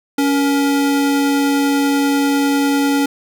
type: tone pair together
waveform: square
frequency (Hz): 280.7 / 471.2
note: C#4 / A#4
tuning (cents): +22 / +19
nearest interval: major sixth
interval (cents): 897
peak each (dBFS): -14 / -25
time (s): 0.18-3.06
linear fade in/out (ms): 5
effects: none